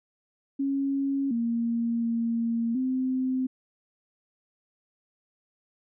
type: tone with pitch steps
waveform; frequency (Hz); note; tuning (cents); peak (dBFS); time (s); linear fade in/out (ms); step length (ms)
sine; 275.3 / 232.7 / 231.1 / 258.6; C#4 / A#3 / A#3 / C4; -12 / -3 / -15 / -20; -24; 0.59-3.47; 10; 720
effects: none